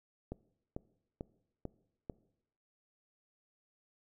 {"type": "click train", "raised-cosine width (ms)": 2, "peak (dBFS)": -26, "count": 5, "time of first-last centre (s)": [0.32, 2.098], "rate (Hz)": 2.25, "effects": ["noise-tail reverb RT60 0.8 s tail -21 dB re dry"]}